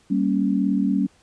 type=chord; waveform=sine; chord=G diminished; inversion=none; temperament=equal; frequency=196 / 233.1 / 277.2 Hz; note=G3 / Bb3 / Db4; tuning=0 / 0 / 0 cents; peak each=-21 / -25 / -22 dBFS; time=0.1-1.07 s; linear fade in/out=10 ms; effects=pink hiss -58 dBFS RMS until 1.22 s + resampled to 22050 Hz